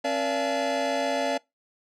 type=tone cluster; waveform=square; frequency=269.8 / 474.7 / 575 / 682 / 865 Hz; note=C#4 / A#4 / D5 / F5 / A5; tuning=-47 / +31 / -37 / -41 / -30 cents; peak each=-33 / -36 / -29 / -30 / -34 dBFS; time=0.04-1.38 s; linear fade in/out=10 ms; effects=noise-tail reverb RT60 0.2 s tail -24 dB re dry + low-pass 6000 Hz 12 dB/octave